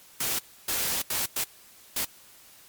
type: noise bursts at uneven times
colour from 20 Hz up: white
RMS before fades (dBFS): -28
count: 5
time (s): 0.2-0.39 / 0.68-1.02 / 1.1-1.26 / 1.36-1.44 / 1.96-2.05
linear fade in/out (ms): 5
effects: white hiss -53 dBFS RMS until 2.68 s + MP3 96 kbps